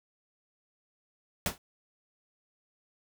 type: noise with exponential decay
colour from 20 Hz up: pink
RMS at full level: -25 dBFS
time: 1.46-1.58 s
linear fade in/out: 2 ms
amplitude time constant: 26 ms
effects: none